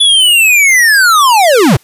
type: linear sweep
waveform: square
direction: down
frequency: 3461 to 94 Hz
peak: -5 dBFS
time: 0-1.77 s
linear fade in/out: 10 ms
effects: white hiss -47 dBFS RMS until 1.83 s + resampled to 32000 Hz